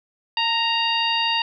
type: harmonic tone with a mistuned harmonic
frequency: 932.3 Hz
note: A#5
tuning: in tune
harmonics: 1 / 2 / 3 / 4 / 5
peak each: -24 / -29 / -22 / -28 / -29 dBFS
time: 0.37-1.42 s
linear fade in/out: 2 ms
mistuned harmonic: 1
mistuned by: -29 cents
effects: none